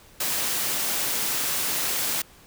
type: high-pass noise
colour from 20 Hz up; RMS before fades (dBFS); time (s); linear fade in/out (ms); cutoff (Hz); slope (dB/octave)
white; -26; 0.2-2.22; 5; 120; 12
effects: pink hiss -52 dBFS RMS until 2.46 s